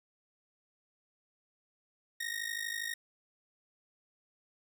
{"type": "ring-modulated tone", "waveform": "sawtooth", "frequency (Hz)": 1864.7, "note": "A#6", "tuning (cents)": 0, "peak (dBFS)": -29, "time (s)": [2.2, 2.94], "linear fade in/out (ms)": 5, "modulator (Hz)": 26.2, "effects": []}